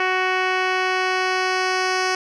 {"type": "tone with low-pass filter sweep", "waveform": "10% pulse", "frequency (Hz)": 371.7, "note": "F#4", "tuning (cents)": 8, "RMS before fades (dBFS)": -21, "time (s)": [0, 2.15], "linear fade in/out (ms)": 2, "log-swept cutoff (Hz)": [2800, 5300], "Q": 1.6, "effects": []}